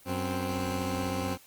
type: tone pair together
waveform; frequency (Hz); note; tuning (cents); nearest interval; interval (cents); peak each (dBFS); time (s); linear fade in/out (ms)
15% pulse; 92.5 / 261.6; F#2 / C4; 0 / 0; octave + tritone; 1800; -26; 0.05-1.38; 50
effects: white hiss -56 dBFS RMS until 1.46 s + Opus 24 kbps